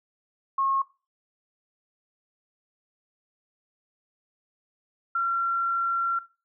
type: tone pair in turn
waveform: sine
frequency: 1085 / 1367 Hz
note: C#6 / F6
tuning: -37 / -37 cents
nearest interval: major third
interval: 400 cents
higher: second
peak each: -22 dBFS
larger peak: neither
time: 0.58-0.82 / 5.15-6.19 s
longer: second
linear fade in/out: 5 ms
effects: noise-tail reverb RT60 0.3 s tail -17 dB re dry